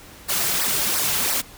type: noise with flanger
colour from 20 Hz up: white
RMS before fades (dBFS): -22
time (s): 0.28-1.42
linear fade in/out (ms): 20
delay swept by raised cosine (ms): 0.29 to 4.19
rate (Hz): 2.9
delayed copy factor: -0.7
effects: pink hiss -44 dBFS RMS until 1.57 s